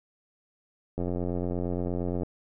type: click train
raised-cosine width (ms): 2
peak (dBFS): -18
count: 112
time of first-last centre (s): 0.98-2.233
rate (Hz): 88.6
effects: none